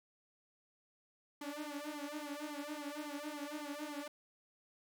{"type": "tone with flanger", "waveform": "sawtooth", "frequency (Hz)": 294.5, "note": "D4", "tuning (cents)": 5, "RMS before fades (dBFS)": -44, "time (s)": [1.41, 4.08], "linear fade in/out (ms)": 5, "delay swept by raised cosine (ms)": [0.92, 5.12], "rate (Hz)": 3.6, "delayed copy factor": 0.95, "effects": []}